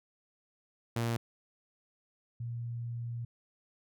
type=tone pair in turn; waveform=sawtooth / sine; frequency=116.54 / 118.1 Hz; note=A#2 / A#2; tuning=0 / +23 cents; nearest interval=unison; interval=23 cents; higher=second; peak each=-26 / -35 dBFS; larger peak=first; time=0.96-1.17 / 2.4-3.25 s; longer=second; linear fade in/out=5 ms; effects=none